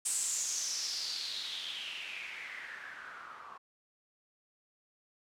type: noise with low-pass filter sweep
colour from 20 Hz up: blue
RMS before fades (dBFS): -39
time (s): 0.05-3.58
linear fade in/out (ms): 10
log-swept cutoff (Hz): 8500 to 1100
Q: 5.5
effects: none